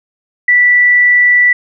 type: tone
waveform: sine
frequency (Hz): 1965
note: B6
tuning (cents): -9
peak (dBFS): -5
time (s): 0.48-1.53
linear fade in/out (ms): 5
effects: none